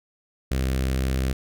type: tone with notch filter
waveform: sawtooth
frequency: 65.41 Hz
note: C2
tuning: in tune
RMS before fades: -24 dBFS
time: 0.51-1.33 s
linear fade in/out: 5 ms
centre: 910 Hz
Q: 1.3
effects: none